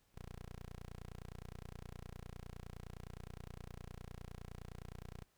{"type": "tone", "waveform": "10% pulse", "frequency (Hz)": 29.72, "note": "A#0", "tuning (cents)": 34, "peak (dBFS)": -40, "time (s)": [0.14, 5.25], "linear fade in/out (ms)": 20, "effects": ["pink hiss -75 dBFS RMS until 5.37 s"]}